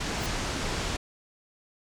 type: low-pass noise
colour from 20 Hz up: pink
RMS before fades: -31 dBFS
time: 0-0.97 s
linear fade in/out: 10 ms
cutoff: 7600 Hz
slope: 24 dB/octave
type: noise with exponential growth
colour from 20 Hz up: blue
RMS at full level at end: -37 dBFS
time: 0.14-0.26 s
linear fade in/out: 1 ms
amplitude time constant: 25 ms
effects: none